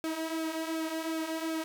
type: tone with flanger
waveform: sawtooth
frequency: 321.8 Hz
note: E4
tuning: 42 cents flat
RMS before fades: -34 dBFS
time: 0.04-1.64 s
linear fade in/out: 0 ms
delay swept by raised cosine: 1 to 4 ms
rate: 2.7 Hz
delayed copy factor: -0.6
effects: none